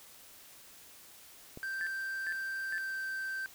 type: click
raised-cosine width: 2 ms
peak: -31 dBFS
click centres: 1.574 s
type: tone with pitch glide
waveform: triangle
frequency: 1568 to 1558.1 Hz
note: G6 to G6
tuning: 0 to -11 cents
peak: -33 dBFS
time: 1.63-3.46 s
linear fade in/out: 0 ms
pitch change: -11 cents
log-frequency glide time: 2.64-3.01 s
type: tone bursts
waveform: sine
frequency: 1740 Hz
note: A6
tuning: 20 cents flat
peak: -35 dBFS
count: 3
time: 1.81-2.781 s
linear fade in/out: 0 ms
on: 57 ms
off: 400 ms
effects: white hiss -55 dBFS RMS until 3.54 s